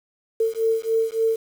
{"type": "beating tone pair", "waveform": "sine", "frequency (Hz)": [447.9, 451.4], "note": ["A4", "A4"], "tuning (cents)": [31, 44], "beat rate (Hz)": 3.5, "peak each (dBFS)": -22, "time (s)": [0.4, 1.36], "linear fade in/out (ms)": 5, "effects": ["7-bit"]}